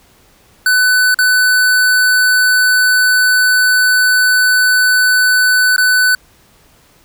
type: tone with dropouts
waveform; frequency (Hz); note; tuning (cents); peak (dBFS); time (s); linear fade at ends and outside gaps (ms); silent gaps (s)
square; 1500; F#6; +23; -9; 0.66-6.15; 2; 1.144-1.188 / 5.763-5.78
effects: pink hiss -49 dBFS RMS until 7.04 s